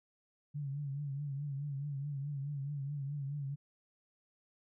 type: tone with vibrato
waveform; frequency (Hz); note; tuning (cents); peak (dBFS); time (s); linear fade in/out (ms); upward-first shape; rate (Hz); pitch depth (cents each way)
sine; 141.7; C#3; +38; -36; 0.54-3.56; 20; triangle; 4.7; 87
effects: none